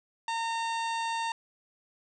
harmonic tone with a mistuned harmonic, 914 Hz, A#5, 34 cents flat, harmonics 1 / 2 / 3 / 4 / 5 / 6 / 7 / 8 / 9, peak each -30 / -39 / -40 / -42 / -45 / -51 / -53 / -54 / -50 dBFS, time 0.28-1.32 s, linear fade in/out 2 ms, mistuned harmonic 6, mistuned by +72 cents, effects none

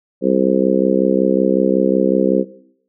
harmonic tone, 65.41 Hz, C2, in tune, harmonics 3 / 4 / 5 / 6 / 7 / 8, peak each -19 / -19 / -19 / -19 / -19 / -19 dBFS, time 0.21-2.45 s, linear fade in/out 50 ms, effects noise-tail reverb RT60 0.7 s tail -18 dB re dry

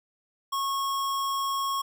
square tone, 1095 Hz, C#6, 22 cents flat, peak -27 dBFS, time 0.52-1.82 s, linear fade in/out 10 ms, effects none

